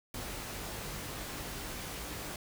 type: noise with comb filter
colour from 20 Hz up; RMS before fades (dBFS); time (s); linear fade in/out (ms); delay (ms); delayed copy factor
pink; -41; 0.14-2.36; 2; 20; +0.5
effects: none